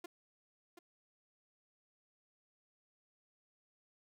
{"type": "tone with echo", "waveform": "sawtooth", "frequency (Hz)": 348.1, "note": "F4", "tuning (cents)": -6, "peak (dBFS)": -40, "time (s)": [0.04, 0.06], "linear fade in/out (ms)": 5, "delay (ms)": 730, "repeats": 1, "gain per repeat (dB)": -9, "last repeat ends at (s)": 0.79, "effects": []}